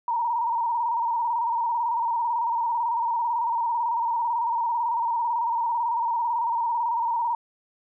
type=tone with vibrato; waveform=sine; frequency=937 Hz; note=A#5; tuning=9 cents sharp; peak=-22 dBFS; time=0.08-7.35 s; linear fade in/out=2 ms; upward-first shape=square; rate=18 Hz; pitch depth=48 cents each way; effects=none